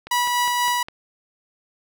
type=click train; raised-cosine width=0.3 ms; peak=-19 dBFS; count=5; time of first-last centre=0.07-0.885 s; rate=4.91 Hz
type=tone with tremolo; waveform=sawtooth; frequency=975 Hz; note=B5; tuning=23 cents flat; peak=-14 dBFS; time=0.11-0.83 s; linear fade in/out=5 ms; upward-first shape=sine; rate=4.1 Hz; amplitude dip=25%
effects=none

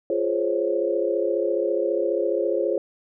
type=chord; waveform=sine; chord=Db major seventh; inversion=first; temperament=just; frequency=346.5 / 415.8 / 519.7 / 554.4 Hz; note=F4 / Ab4 / C5 / Db5; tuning=-14 / +2 / -12 / 0 cents; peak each=-26 dBFS; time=0.1-2.78 s; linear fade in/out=2 ms; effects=none

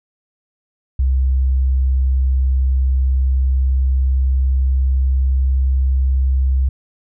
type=tone with pitch glide; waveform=sine; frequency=65.41 to 65.83 Hz; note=C2 to C2; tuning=0 to +11 cents; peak=-12 dBFS; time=0.99-6.69 s; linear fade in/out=5 ms; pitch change=+11 cents; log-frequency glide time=2.92-5.67 s; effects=none

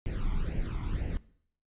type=noise with flanger; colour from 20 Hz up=brown; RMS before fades=-31 dBFS; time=0.06-1.17 s; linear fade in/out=0 ms; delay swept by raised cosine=0.41 to 0.93 ms; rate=2 Hz; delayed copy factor=+0.8; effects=noise-tail reverb RT60 0.6 s tail -19 dB re dry + resampled to 8000 Hz

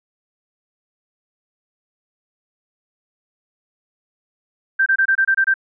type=tone bursts; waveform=sine; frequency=1568 Hz; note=G6; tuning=in tune; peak=-12 dBFS; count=8; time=4.79-5.541 s; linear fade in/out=10 ms; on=72 ms; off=25 ms; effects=none

